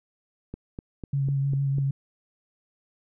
click train, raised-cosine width 3 ms, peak -22 dBFS, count 6, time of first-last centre 0.54-1.784 s, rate 4.02 Hz
sine tone with vibrato, 138.2 Hz, C#3, 5 cents flat, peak -22 dBFS, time 1.13-1.91 s, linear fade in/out 5 ms, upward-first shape sine, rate 6.6 Hz, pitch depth 20 cents each way
effects none

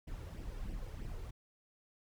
brown noise with flanger, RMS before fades -43 dBFS, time 0.07-1.31 s, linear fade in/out 10 ms, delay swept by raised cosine 0.36 to 2.26 ms, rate 3.1 Hz, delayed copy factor +0.55, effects none

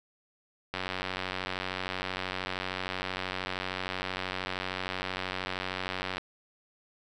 click train, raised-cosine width 0.3 ms, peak -16 dBFS, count 507, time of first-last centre 0.74-6.181 s, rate 93 Hz, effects none

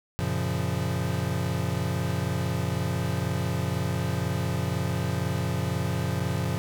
square chord, Gb major seventh, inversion none, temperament equal, 92.5 / 116.54 / 138.59 / 174.61 Hz, Gb2 / Bb2 / Db3 / F3, 0 / 0 / 0 / 0 cents, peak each -32 dBFS, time 0.19-6.58 s, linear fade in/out 0 ms, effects none

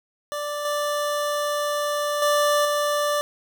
25% pulse tone with level steps, 587.3 Hz, D5, in tune, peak -23 / -19 / -14 / -17 dBFS, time 0.32-3.21 s, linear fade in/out 0 ms, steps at 0.65 / 2.22 / 2.65 s, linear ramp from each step 2 ms, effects none

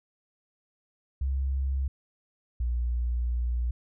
sine tone pair in turn, 67.1 / 59.89 Hz, C2 / A#1, +44 / +47 cents, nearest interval major second, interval 197 cents, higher first, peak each -25 dBFS, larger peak neither, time 1.21-1.88 / 2.6-3.71 s, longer second, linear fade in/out 5 ms, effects none

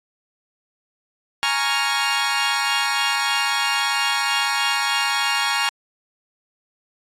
15% pulse chord, Bb minor seventh, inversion third, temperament equal, 830.6 / 932.3 / 1108.7 / 1396.9 Hz, Ab5 / Bb5 / Db6 / F6, 0 / 0 / 0 / 0 cents, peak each -18 dBFS, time 1.43-5.69 s, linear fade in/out 0 ms, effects low-pass 9000 Hz 12 dB/octave + AAC 64 kbps

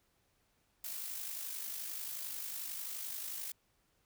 blue noise with amplitude modulation, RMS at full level -40 dBFS, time 0.84-3.52 s, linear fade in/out 5 ms, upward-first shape sine, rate 51.3 Hz, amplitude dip 45%, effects pink hiss -75 dBFS RMS until 4.05 s

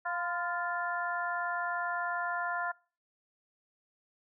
harmonic tone with a mistuned harmonic, 350 Hz, F4, 4 cents sharp, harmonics 2 / 3 / 4 / 5, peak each -36 / -37 / -36 / -39 dBFS, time 0.05-2.72 s, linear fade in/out 10 ms, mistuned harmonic 3, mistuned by -38 cents, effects noise-tail reverb RT60 0.4 s tail -24 dB re dry

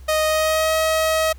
sawtooth tone with pitch glide, 622.3 to 636.5 Hz, D#5 to D#5, 0 to +39 cents, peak -13 dBFS, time 0.08-1.33 s, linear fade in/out 10 ms, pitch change +39 cents, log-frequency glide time 0.25-0.74 s, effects added 65 Hz sine -37 dBFS peak until 1.38 s + pink hiss -54 dBFS RMS until 1.38 s

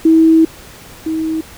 sine tone pair in turn, 323 / 318.9 Hz, E4 / D#4, -35 / +43 cents, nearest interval unison, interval 22 cents, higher first, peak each -5 / -15 dBFS, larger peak first, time 0.05-0.45 / 1.06-1.41 s, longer first, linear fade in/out 5 ms, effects pink hiss -37 dBFS RMS until 1.57 s

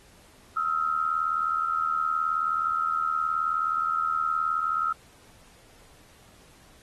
sine tone pair together, 1279 / 1358.1 Hz, D#6 / F6, +47 / -49 cents, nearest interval minor second, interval 104 cents, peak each -26 / -27 dBFS, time 0.56-4.93 s, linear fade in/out 10 ms, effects pink hiss -56 dBFS RMS until 6.82 s + AAC 32 kbps

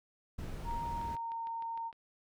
brown noise, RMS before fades -41 dBFS, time 0.38-1.16 s, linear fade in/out 10 ms
sine tone with pitch glide, 932.3 to 917.3 Hz, A#5 to A#5, 0 to -28 cents, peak -36 dBFS, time 0.64-1.92 s, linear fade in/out 50 ms, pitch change -28 cents, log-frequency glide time 0.97-1.34 s
click train, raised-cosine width 0.3 ms, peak -38 dBFS, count 9, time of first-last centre 0.71-1.928 s, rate 6.57 Hz
effects none

